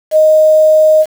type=tone with quantisation; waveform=sine; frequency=622.3 Hz; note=D#5; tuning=in tune; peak=-4 dBFS; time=0.11-1.06 s; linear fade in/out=50 ms; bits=5; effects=none